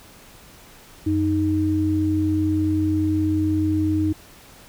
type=tone pair together; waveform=sine; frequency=92.49 / 311.1 Hz; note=F#2 / D#4; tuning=0 / 0 cents; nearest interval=octave + major sixth; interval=2100 cents; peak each=-23 / -19 dBFS; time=1.06-4.13 s; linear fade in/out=10 ms; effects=pink hiss -47 dBFS RMS until 4.68 s